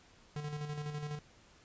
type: tone with tremolo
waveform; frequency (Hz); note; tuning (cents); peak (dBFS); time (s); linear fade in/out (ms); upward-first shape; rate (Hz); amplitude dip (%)
square; 148.5; D3; +20; -37; 0.36-1.19; 2; square; 12; 45
effects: pink hiss -62 dBFS RMS until 1.64 s + resampled to 16000 Hz